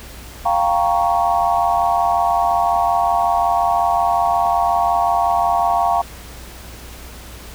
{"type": "chord", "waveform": "sine", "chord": "G half-diminished seventh", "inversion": "third", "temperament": "equal", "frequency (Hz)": [698.5, 784, 932.3, 1108.7], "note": ["F5", "G5", "Bb5", "Db6"], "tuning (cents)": [0, 0, 0, 0], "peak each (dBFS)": [-17, -20, -20, -22], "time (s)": [0.45, 6.02], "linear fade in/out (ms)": 10, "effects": ["added 60 Hz sine -37 dBFS peak until 7.54 s", "pink hiss -38 dBFS RMS until 7.54 s"]}